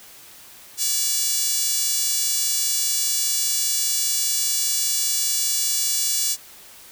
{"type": "tone with high-pass filter", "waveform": "5% pulse", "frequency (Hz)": 575, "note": "D5", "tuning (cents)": -37, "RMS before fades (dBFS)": -22, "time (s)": [0.77, 6.37], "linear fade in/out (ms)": 50, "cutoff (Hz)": 7700, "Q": 0.75, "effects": ["white hiss -45 dBFS RMS until 6.91 s"]}